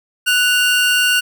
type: tone pair together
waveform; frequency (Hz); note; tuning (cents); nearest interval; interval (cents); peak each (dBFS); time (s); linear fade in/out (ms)
45% pulse; 1480.1 / 2794; F#6 / F7; 0 / 0; major seventh; 1100; -15 / -15; 0.26-1.21; 20
effects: none